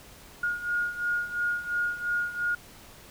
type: beating tone pair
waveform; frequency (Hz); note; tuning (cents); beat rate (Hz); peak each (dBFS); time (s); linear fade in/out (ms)
sine; 1429 / 1431.9; F6 / F6; +39 / +43; 2.9; -32 / -28; 0.43-2.55; 5
effects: pink hiss -50 dBFS RMS until 3.1 s